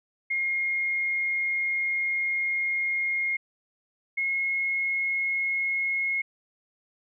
sine tone pair in turn, 2140 / 2164 Hz, C7 / C#7, +38 / -42 cents, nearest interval unison, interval 20 cents, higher second, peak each -24 dBFS, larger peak neither, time 0.3-3.37 / 4.17-6.22 s, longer first, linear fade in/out 10 ms, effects none

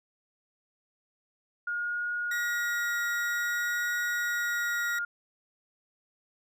sine tone with vibrato, 1426 Hz, F6, 36 cents sharp, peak -29 dBFS, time 1.67-5.05 s, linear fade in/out 5 ms, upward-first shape triangle, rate 0.54 Hz, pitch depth 19 cents each way
40% pulse tone, 1900 Hz, A#6, 33 cents sharp, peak -31 dBFS, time 2.31-4.99 s, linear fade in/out 5 ms
effects none

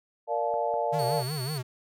sine chord, Bb major seventh, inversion none, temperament equal with one note detuned, 466.2 / 587.3 / 698.5 / 865.9 Hz, Bb4 / D5 / F5 / A5, 0 / 0 / 0 / -28 cents, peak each -32 / -30 / -30 / -31 dBFS, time 0.27-1.24 s, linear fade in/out 50 ms
clicks, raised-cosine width 1 ms, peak -32 dBFS, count 2, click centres 0.54 / 0.74 s
square tone with vibrato, 140 Hz, C#3, 18 cents sharp, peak -31 dBFS, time 0.92-1.63 s, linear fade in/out 20 ms, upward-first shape sine, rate 5.4 Hz, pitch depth 200 cents each way
sawtooth tone, 4435 Hz, C#8, in tune, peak -34 dBFS, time 0.99-1.58 s, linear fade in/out 2 ms
effects none

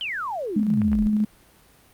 sine exponential sweep, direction down, 3179 to 36.54 Hz, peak -26 dBFS, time 0.01-1.07 s, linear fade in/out 0 ms
sine tone with tremolo, 211.9 Hz, G#3, 35 cents sharp, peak -17 dBFS, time 0.56-1.25 s, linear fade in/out 5 ms, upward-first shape square, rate 14 Hz, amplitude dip 25%
clicks, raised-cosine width 0.5 ms, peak -21 dBFS, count 2, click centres 0.818 / 0.931 s
effects pink hiss -55 dBFS RMS until 1.93 s + Opus 48 kbps

